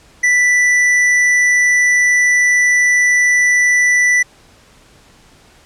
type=tone with tanh clipping; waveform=sine; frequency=1975.5 Hz; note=B6; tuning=in tune; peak=-11 dBFS; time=0.23-4.23 s; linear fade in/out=10 ms; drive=12 dB; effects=pink hiss -47 dBFS RMS until 5.65 s + low-pass 9000 Hz 12 dB/octave